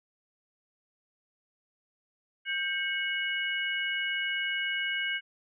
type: tone cluster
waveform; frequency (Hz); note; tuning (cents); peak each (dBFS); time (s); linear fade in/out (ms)
sine; 1575 / 2202 / 2911; G6 / C#7 / F#7; +8 / -12 / -29; -32 / -33 / -34; 2.45-5.21; 50
effects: none